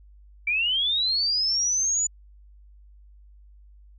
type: linear sweep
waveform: sine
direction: up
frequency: 2300 to 7010 Hz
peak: -21 dBFS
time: 0.47-2.07 s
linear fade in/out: 5 ms
effects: added 50 Hz sine -48 dBFS peak until 3.98 s